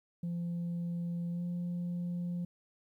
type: tone with pitch glide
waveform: sine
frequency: 172 to 175.11 Hz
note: F3 to F3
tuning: -26 to +5 cents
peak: -31 dBFS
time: 0.23-2.45 s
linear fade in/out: 5 ms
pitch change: +31 cents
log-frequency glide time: 1.31-1.43 s
effects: tanh soft clip ceiling -32 dBFS + 12-bit